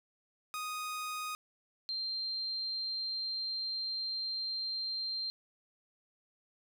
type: tone pair in turn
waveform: sawtooth / sine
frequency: 1244.5 / 4164 Hz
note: D#6 / C8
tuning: 0 / -9 cents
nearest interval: octave + major sixth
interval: 2091 cents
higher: second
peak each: -33 / -34 dBFS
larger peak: first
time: 0.54-1.35 / 1.89-5.3 s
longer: second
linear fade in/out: 0 ms
effects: none